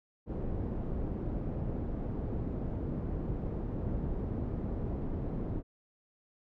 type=low-pass noise; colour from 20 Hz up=pink; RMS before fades=-35 dBFS; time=0.26-5.63 s; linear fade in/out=50 ms; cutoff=400 Hz; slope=12 dB/octave; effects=none